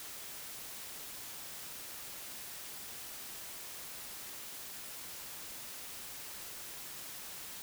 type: silence
effects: white hiss -46 dBFS RMS until 7.62 s